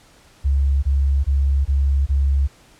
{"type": "tone bursts", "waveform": "sine", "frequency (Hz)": 69, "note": "C#2", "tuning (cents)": -7, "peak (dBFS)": -14, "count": 5, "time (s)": [0.44, 2.478], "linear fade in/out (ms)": 20, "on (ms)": 390, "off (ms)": 22, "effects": ["pink hiss -51 dBFS RMS until 2.79 s", "low-pass 10000 Hz 12 dB/octave"]}